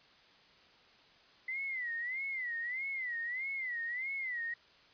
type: tone with vibrato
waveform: sine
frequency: 2011 Hz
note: B6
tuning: 31 cents sharp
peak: -35 dBFS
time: 1.48-4.54 s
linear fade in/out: 5 ms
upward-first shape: sine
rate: 1.6 Hz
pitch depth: 150 cents each way
effects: white hiss -62 dBFS RMS until 4.93 s + resampled to 11025 Hz